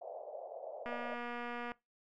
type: band-pass noise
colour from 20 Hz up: pink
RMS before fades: -46 dBFS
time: 0.01-1.15 s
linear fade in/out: 10 ms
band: 540 to 700 Hz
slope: 48 dB/octave
type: click train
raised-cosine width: 0.5 ms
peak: -28 dBFS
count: 207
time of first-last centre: 0.86-1.718 s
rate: 240 Hz
effects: noise-tail reverb RT60 0.2 s tail -22 dB re dry